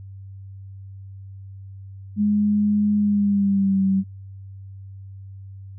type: tone with pitch glide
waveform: sine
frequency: 207.7 to 192.67 Hz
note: G#3 to G3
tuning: 0 to -30 cents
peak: -16 dBFS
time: 2.16-4.04 s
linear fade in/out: 50 ms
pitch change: -130 cents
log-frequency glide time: 2.97-3.82 s
effects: added 97 Hz sine -36 dBFS peak until 5.78 s